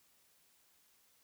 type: silence
effects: white hiss -70 dBFS RMS until 1.23 s